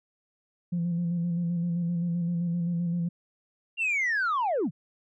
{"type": "tone with vibrato", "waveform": "sine", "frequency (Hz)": 171.9, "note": "F3", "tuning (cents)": -27, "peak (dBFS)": -24, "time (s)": [0.72, 3.09], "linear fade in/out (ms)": 10, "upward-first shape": "square", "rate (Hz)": 7.7, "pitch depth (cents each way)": 29}
{"type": "linear sweep", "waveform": "sine", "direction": "down", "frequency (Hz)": [2804, 118.1], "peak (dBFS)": -22, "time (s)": [3.77, 4.71], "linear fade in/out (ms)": 50}
{"effects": ["tanh soft clip ceiling -22 dBFS"]}